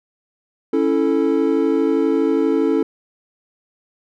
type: chord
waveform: triangle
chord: A major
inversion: first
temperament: equal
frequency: 277.2 / 329.6 / 440 Hz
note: C#4 / E4 / A4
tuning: 0 / 0 / 0 cents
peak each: -17 dBFS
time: 0.73-2.83 s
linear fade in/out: 5 ms
effects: none